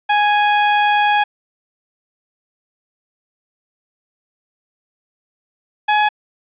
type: tone pair in turn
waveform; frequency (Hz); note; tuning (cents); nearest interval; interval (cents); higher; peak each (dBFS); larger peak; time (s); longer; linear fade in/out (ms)
sawtooth; 830.6 / 841.7; G#5 / G#5; 0 / +23; unison; 23; second; -8; neither; 0.09-1.24 / 5.88-6.09; first; 10
effects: resampled to 8000 Hz + 8-bit